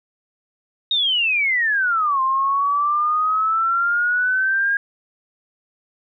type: exponential two-way sweep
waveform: sine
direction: down then up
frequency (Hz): 3760 to 1046.5 to 1632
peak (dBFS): -16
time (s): 0.91-4.77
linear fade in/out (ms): 2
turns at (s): 2.21
effects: none